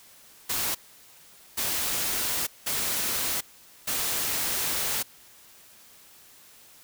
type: noise bursts at uneven times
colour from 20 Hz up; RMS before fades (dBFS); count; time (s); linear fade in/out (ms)
white; -28; 4; 0.49-0.75 / 1.57-2.47 / 2.66-3.41 / 3.87-5.03; 10
effects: white hiss -53 dBFS RMS until 6.83 s